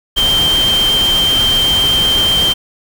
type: tone in noise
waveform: sine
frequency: 3146 Hz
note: G7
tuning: 6 cents sharp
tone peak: -10 dBFS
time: 0.16-2.54 s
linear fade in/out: 20 ms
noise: pink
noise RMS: -20 dBFS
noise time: 0.16-2.54 s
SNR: +7 dB
effects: none